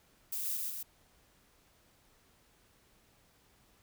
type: noise with echo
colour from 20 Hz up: violet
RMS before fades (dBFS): -37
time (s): 0.32-0.57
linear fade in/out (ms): 5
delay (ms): 130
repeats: 2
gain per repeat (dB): -2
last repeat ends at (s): 0.83
effects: pink hiss -67 dBFS RMS until 3.82 s